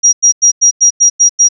sine tone bursts, 5720 Hz, F8, 41 cents sharp, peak -3 dBFS, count 8, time 0.03-1.488 s, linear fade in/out 20 ms, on 100 ms, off 94 ms, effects none

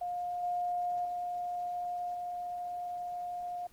sine tone with level steps, 710 Hz, F5, 28 cents sharp, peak -33 / -30 / -33 / -35 dBFS, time 0.01-3.67 s, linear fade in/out 5 ms, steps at 0.43 / 1.05 / 2.14 s, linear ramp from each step 2 ms, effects pink hiss -62 dBFS RMS until 3.72 s + Opus 24 kbps

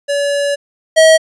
square tone pair in turn, 570 / 639.8 Hz, C#5 / D#5, +48 / +48 cents, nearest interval major second, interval 200 cents, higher second, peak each -14 / -5 dBFS, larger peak second, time 0.08-0.56 / 0.96-1.18 s, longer first, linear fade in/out 20 ms, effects resampled to 24000 Hz

